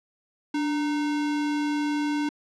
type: tone with sample-and-hold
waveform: sine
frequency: 293.7 Hz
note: D4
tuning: in tune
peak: -23 dBFS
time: 0.54-2.29 s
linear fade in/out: 5 ms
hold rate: 1225 Hz
effects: low-pass 5000 Hz 12 dB/octave